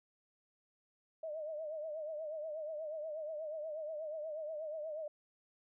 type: tone with vibrato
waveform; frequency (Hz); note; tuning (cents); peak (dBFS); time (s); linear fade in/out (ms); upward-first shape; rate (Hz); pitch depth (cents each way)
sine; 620; D#5; -6; -39; 1.23-5.08; 5; triangle; 8.3; 99
effects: none